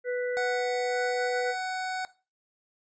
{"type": "harmonic tone", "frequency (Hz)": 493.9, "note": "B4", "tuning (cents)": 0, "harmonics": [1, 3, 4], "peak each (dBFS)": [-27, -38, -40], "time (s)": [0.04, 1.55], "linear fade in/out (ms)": 50}
{"type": "tone with pitch glide", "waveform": "25% pulse", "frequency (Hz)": [740, 745.6], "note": ["F#5", "F#5"], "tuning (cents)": [0, 13], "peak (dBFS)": -26, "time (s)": [0.37, 2.05], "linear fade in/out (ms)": 0, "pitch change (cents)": 13, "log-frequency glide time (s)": [0.63, 1.48]}
{"effects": ["noise-tail reverb RT60 0.3 s tail -17 dB re dry", "resampled to 16000 Hz"]}